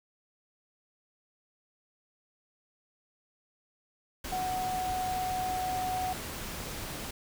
sine tone in noise, 740 Hz, F#5, in tune, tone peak -30 dBFS, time 4.32-6.13 s, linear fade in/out 5 ms, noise pink, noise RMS -39 dBFS, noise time 4.24-7.11 s, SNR +6 dB, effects none

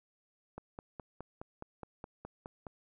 click train, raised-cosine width 1 ms, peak -29 dBFS, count 11, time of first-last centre 0.58-2.668 s, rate 4.79 Hz, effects none

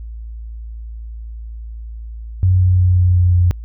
sine tone with pitch steps, 92.1 / 91.41 / 90.73 / 90.05 / 89.37 / 88.71 Hz, F#2 / F#2 / F#2 / F#2 / F2 / F2, -7 / -20 / -33 / -46 / +40 / +28 cents, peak -9 dBFS, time 2.43-3.51 s, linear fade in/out 0 ms, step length 180 ms, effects added 56 Hz sine -27 dBFS peak until 3.64 s

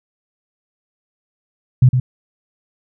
sine tone with echo, 126.7 Hz, B2, 45 cents sharp, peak -5 dBFS, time 1.82-1.89 s, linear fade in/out 5 ms, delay 110 ms, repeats 1, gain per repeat -7 dB, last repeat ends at 2 s, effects none

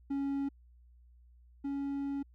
triangle tone pair in turn, 277.5 / 279.1 Hz, C#4 / C#4, +2 / +12 cents, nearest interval unison, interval 10 cents, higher second, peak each -29 / -31 dBFS, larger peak first, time 0.1-0.49 / 1.64-2.23 s, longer second, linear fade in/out 10 ms, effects added 60 Hz sine -57 dBFS peak until 2.34 s

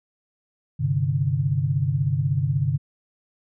sine chord, G suspended fourth, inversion none, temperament just, 98 / 130.67 / 147 Hz, G2 / C3 / D3, 0 / -2 / +2 cents, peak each -27 / -23 / -23 dBFS, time 0.79-2.78 s, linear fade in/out 20 ms, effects none

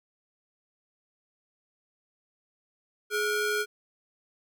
40% pulse ring-modulated tone, 932.3 Hz, A#5, in tune, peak -22 dBFS, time 3.1-3.66 s, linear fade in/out 50 ms, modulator 512 Hz, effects none

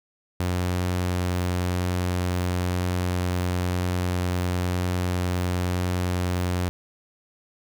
sawtooth tone, 89.9 Hz, F#2, 49 cents flat, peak -19 dBFS, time 0.4-6.69 s, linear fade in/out 0 ms, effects none

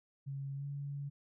sine tone with pitch glide, 138 to 141.72 Hz, C#3 to C#3, -7 to +39 cents, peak -38 dBFS, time 0.26-1.1 s, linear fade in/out 20 ms, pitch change +46 cents, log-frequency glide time 0.55-0.65 s, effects none

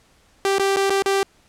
sawtooth tone with dropouts, 392 Hz, G4, in tune, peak -13 dBFS, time 0.45-1.23 s, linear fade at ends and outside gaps 1 ms, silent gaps 0.584-0.596 / 0.762-0.768 / 0.897-0.904 / 1.023-1.06 s, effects pink hiss -57 dBFS RMS until 1.48 s + low-pass 10000 Hz 12 dB/octave

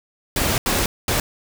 pink noise bursts at uneven times, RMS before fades -20 dBFS, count 3, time 0.36-0.58 / 0.66-0.86 / 1.08-1.2 s, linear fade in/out 2 ms, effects none

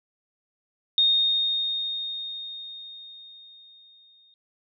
sine tone with exponential decay, 3694 Hz, A#7, 16 cents flat, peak -16 dBFS, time 0.98-4.34 s, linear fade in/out 1 ms, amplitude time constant 730 ms, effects none

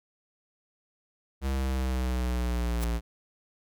square exponential sweep, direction down, 67.6 to 57.3 Hz, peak -27 dBFS, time 1.41-3.01 s, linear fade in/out 50 ms
white noise with exponential growth, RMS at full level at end -33 dBFS, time 2.76-2.84 s, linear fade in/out 0 ms, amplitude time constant 16 ms
effects none

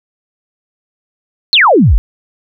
sine exponential sweep, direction down, 4435 to 39 Hz, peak -4 dBFS, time 1.53-1.98 s, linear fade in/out 0 ms, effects none

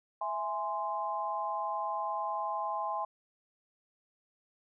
sine chord, E augmented, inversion none, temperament equal with one note detuned, 659.3 / 830.6 / 1041.7 Hz, E5 / G#5 / B#5, 0 / 0 / -8 cents, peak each -39 / -35 / -35 dBFS, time 0.21-3.05 s, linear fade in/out 5 ms, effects none

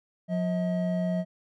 triangle tone pair together, 178.7 / 637.5 Hz, F3 / D#5, +40 / +42 cents, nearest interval octave + minor seventh, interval 2202 cents, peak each -24 / -29 dBFS, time 0.28-1.25 s, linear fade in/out 50 ms, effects none

